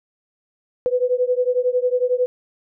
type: beating tone pair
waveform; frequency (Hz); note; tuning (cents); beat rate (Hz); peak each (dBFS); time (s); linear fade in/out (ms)
sine; 493.9 / 504.9; B4 / B4; 0 / +38; 11; -19 / -20; 0.86-2.26; 0
effects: none